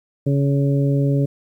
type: harmonic tone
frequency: 140 Hz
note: C#3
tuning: 18 cents sharp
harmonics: 1 / 2 / 3 / 4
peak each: -16 / -22 / -26 / -28 dBFS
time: 0.26-1.26 s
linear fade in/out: 10 ms
effects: 9-bit